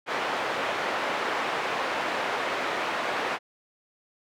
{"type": "band-pass noise", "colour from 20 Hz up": "pink", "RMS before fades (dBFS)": -29, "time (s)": [0.06, 3.39], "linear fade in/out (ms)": 50, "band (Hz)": [510, 2300], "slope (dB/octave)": 12, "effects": []}